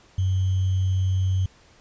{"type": "tone with sample-and-hold", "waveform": "sine", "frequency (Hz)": 93.9, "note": "F#2", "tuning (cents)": 26, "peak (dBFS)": -19, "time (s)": [0.18, 1.46], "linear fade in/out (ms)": 5, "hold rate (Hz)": 3150, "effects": ["pink hiss -55 dBFS RMS until 1.8 s", "resampled to 16000 Hz"]}